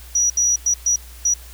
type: tone bursts at uneven times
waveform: sine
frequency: 5820 Hz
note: F#8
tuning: 29 cents flat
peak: -14 dBFS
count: 5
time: 0.15-0.3 / 0.37-0.56 / 0.66-0.74 / 0.86-0.96 / 1.25-1.34 s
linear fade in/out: 5 ms
effects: added 60 Hz sine -38 dBFS peak until 1.53 s + white hiss -44 dBFS RMS until 1.53 s